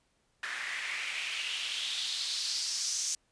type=noise with band-pass filter sweep; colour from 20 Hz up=white; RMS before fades=-35 dBFS; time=0.43-3.15 s; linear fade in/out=2 ms; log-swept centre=1700 to 6300 Hz; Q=3.4; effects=pink hiss -73 dBFS RMS until 3.31 s + resampled to 22050 Hz